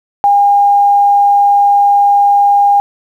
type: tone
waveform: sine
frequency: 809 Hz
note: G#5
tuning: 46 cents flat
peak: -5 dBFS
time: 0.24-2.8 s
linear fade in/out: 0 ms
effects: 7-bit